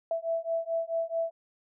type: beating tone pair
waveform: sine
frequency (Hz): 659.3 / 663.9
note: E5 / E5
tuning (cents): 0 / +12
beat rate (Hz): 4.6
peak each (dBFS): -31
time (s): 0.11-1.31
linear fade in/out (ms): 2
effects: none